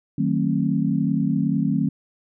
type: chord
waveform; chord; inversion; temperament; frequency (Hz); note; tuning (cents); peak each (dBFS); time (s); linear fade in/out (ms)
sine; D# diminished seventh; none; just; 155.56 / 186.68 / 224 / 268.8; D#3 / F#3 / A3 / C4; 0 / +16 / +31 / +47; -24; 0.18-1.89; 5
effects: none